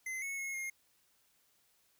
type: tone with pitch steps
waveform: square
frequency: 2058 / 2200 / 2172 / 2136 Hz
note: C7 / C#7 / C#7 / C7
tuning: -29 / -14 / -36 / +35 cents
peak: -38 dBFS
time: 0.06-0.7 s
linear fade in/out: 5 ms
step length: 160 ms
effects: white hiss -72 dBFS RMS until 1.99 s